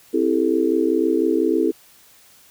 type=chord; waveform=sine; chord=A minor seventh; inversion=first; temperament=just; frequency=264 / 330 / 396 / 440 Hz; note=C4 / E4 / G4 / A4; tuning=+16 / +2 / +18 / 0 cents; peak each=-23 / -19 / -23 / -22 dBFS; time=0.13-1.72 s; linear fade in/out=20 ms; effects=white hiss -51 dBFS RMS until 2.5 s